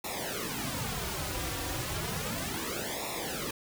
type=noise with flanger; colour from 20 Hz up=pink; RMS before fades=-35 dBFS; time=0.04-3.51 s; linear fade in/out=5 ms; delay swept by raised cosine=0.64 to 4.74 ms; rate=0.33 Hz; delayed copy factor=-0.95; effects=none